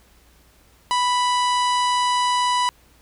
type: harmonic tone with a mistuned harmonic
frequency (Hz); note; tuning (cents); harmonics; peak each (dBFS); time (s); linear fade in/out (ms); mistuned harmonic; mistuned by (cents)
987.8; B5; 0; 1 / 2 / 3 / 4 / 5 / 6 / 7 / 8 / 9 / 10; -18 / -30 / -28 / -31 / -34 / -39 / -39 / -41 / -41 / -39; 0.91-2.69; 0; 8; +17
effects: added 60 Hz sine -56 dBFS peak until 3.01 s + pink hiss -56 dBFS RMS until 3.01 s